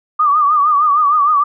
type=tone with vibrato; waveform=sine; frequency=1185 Hz; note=D6; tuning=15 cents sharp; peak=-9 dBFS; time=0.19-1.44 s; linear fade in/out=10 ms; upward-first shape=triangle; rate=6.5 Hz; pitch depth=110 cents each way; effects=none